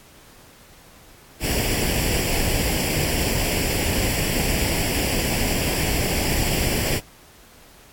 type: noise with comb filter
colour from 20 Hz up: pink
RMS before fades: -22 dBFS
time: 1.4-7.01 s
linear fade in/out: 50 ms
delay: 0.39 ms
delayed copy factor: +0.7
effects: pink hiss -49 dBFS RMS until 7.92 s + AAC 64 kbps